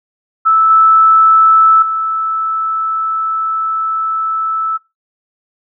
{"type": "tone with level steps", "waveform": "sine", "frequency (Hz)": 1313, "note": "E6", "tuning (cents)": -7, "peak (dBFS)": [-6, -4, -13], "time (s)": [0.45, 4.78], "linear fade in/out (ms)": 20, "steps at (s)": [0.7, 1.82], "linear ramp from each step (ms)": 5, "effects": ["noise-tail reverb RT60 0.2 s tail -18 dB re dry"]}